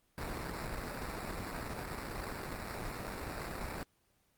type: noise with sample-and-hold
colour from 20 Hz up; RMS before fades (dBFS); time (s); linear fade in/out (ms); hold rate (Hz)
pink; -40; 0.18-3.83; 0; 3150
effects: pink hiss -73 dBFS RMS until 4.37 s + Opus 24 kbps